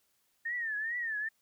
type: tone with vibrato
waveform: sine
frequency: 1812 Hz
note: A#6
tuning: 50 cents flat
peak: -32 dBFS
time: 0.45-1.29 s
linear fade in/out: 10 ms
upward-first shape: triangle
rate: 2.4 Hz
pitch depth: 150 cents each way
effects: white hiss -74 dBFS RMS until 1.41 s